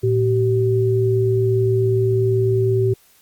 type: tone pair together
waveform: sine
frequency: 113.8 / 383.7 Hz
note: A#2 / G4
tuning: -41 / -37 cents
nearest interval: octave + major sixth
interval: 2104 cents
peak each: -17 dBFS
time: 0.03-2.94 s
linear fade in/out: 10 ms
effects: white hiss -54 dBFS RMS until 3.21 s + Opus 48 kbps